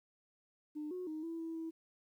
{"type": "tone with pitch steps", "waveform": "sine", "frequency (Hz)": [301.4, 364.2, 311.7, 330.7, 327.3, 325.3], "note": ["D4", "F#4", "D#4", "E4", "E4", "E4"], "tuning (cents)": [45, -27, 3, 6, -12, -23], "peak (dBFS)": -38, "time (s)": [0.75, 1.71], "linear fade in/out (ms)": 20, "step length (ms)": 160, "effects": ["tanh soft clip ceiling -35 dBFS", "12-bit"]}